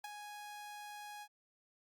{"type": "tone with ADSR envelope", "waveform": "sawtooth", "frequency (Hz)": 830.6, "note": "G#5", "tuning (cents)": 0, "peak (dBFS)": -37, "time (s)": [0.04, 1.28], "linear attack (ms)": 4, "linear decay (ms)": 20, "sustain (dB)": -6, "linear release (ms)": 59, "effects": ["Opus 48 kbps"]}